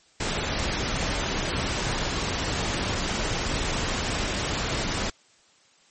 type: noise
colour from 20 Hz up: pink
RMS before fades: -27 dBFS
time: 0.2-5.1 s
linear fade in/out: 5 ms
effects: white hiss -59 dBFS RMS until 5.9 s + MP3 32 kbps